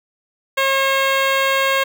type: tone with notch filter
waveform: 10% pulse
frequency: 540 Hz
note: C#5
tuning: 45 cents flat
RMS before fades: -17 dBFS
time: 0.57-1.84 s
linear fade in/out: 10 ms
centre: 10000 Hz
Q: 0.56
effects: none